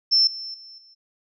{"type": "tone with level steps", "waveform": "sine", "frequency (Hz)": 5340, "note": "E8", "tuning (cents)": 22, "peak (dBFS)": [-14, -31, -41, -49], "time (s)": [0.11, 0.95], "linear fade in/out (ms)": 20, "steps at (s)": [0.27, 0.54, 0.78], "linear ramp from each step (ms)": 2, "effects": []}